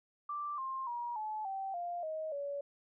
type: tone with pitch steps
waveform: sine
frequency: 1174.7 / 1058.7 / 954.2 / 859.9 / 775 / 698.5 / 629.5 / 567.3 Hz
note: D6 / C6 / A#5 / A5 / G5 / F5 / D#5 / C#5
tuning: 0 / +20 / +40 / -40 / -20 / 0 / +20 / +40 cents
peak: -36 dBFS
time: 0.29-2.61 s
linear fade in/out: 5 ms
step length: 290 ms
effects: none